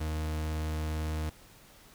40% pulse tone, 77.78 Hz, D#2, in tune, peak -30 dBFS, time 0-1.3 s, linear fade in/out 10 ms, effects pink hiss -56 dBFS RMS until 1.94 s

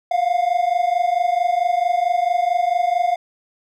triangle tone pair together, 694 / 718.5 Hz, F5 / F5, -11 / +49 cents, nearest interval minor second, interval 60 cents, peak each -17 dBFS, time 0.11-3.16 s, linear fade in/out 5 ms, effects none

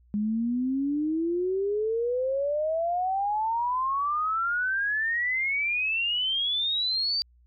sine exponential sweep, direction up, 204.6 to 4678 Hz, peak -24 dBFS, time 0.14-7.22 s, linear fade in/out 0 ms, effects added 60 Hz sine -56 dBFS peak until 7.46 s

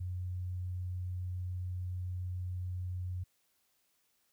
sine tone, 90.7 Hz, F#2, 34 cents flat, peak -35 dBFS, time 0-3.24 s, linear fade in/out 10 ms, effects white hiss -75 dBFS RMS until 4.32 s

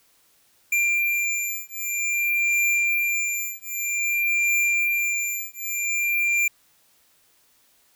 square beating tone pair, 2378 / 2378.52 Hz, D7 / D7, +21 / +21 cents, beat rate 0.52 Hz, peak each -25 dBFS, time 0.72-6.48 s, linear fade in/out 5 ms, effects white hiss -61 dBFS RMS until 7.95 s

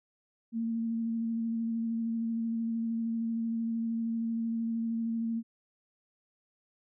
sine tone with vibrato, 228.3 Hz, A#3, 36 cents flat, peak -29 dBFS, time 0.52-5.43 s, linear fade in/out 50 ms, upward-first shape square, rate 13 Hz, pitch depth 12 cents each way, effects none

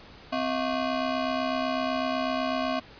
25% pulse ring-modulated tone, 450 Hz, A4, 39 cents sharp, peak -19 dBFS, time 0.32-2.8 s, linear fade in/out 10 ms, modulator 191 Hz, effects pink hiss -49 dBFS RMS until 2.99 s + resampled to 11025 Hz

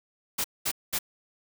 white noise bursts, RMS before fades -28 dBFS, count 3, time 0.38-0.989 s, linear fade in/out 10 ms, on 63 ms, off 210 ms, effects none

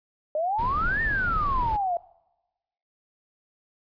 sine exponential two-way sweep, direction up then down, 594 to 1848 to 672 Hz, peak -23 dBFS, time 0.35-1.97 s, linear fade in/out 2 ms, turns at 1.02 s
brown noise, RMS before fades -31 dBFS, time 0.58-1.77 s, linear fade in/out 10 ms
effects noise-tail reverb RT60 1.0 s tail -23 dB re dry + resampled to 11025 Hz

